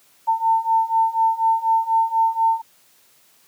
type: beating tone pair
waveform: sine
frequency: 898 / 902.1 Hz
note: A5 / A5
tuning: +35 / +43 cents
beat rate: 4.1 Hz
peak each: -20 / -18 dBFS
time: 0.27-2.62 s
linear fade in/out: 20 ms
effects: white hiss -56 dBFS RMS until 3.47 s + high-pass 100 Hz 12 dB/octave